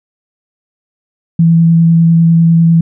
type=tone with vibrato; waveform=sine; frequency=166 Hz; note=E3; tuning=12 cents sharp; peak=-4 dBFS; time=1.39-2.81 s; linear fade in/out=5 ms; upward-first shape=sine; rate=10 Hz; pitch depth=10 cents each way; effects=none